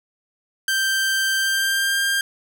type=tone with pitch glide; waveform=sawtooth; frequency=1568 to 1597.3 Hz; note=G6 to G6; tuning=0 to +32 cents; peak=-15 dBFS; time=0.68-2.21 s; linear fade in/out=2 ms; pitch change=+32 cents; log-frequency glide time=1.36-2 s; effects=none